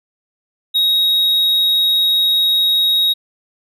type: tone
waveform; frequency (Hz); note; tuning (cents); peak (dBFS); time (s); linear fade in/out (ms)
triangle; 3783; A#7; +25; -10; 0.74-3.14; 20
effects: none